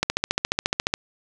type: click train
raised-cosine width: 0.2 ms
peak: -3 dBFS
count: 14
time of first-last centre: 0.03-0.939 s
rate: 14.3 Hz
effects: none